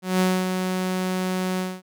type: tone with ADSR envelope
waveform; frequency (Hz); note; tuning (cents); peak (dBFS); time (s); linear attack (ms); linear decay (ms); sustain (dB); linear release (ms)
sawtooth; 185; F#3; 0; -13; 0.02-1.82; 180; 250; -6; 230
effects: none